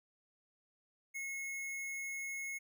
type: tone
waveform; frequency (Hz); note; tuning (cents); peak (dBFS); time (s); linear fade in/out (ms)
square; 2176; C#7; -33; -40; 1.14-2.59; 20
effects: none